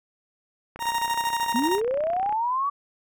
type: click train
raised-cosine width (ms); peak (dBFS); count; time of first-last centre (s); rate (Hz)
0.5; -23; 50; 0.76-2.325; 31.3
type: tone with tremolo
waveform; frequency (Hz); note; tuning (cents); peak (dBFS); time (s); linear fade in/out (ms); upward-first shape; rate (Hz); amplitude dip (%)
40% pulse; 932.3; A#5; 0; -21; 0.79-1.81; 50; square; 13; 50
type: linear sweep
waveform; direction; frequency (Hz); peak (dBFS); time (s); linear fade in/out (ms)
sine; up; 220 to 1155; -22; 1.54-2.7; 10
effects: none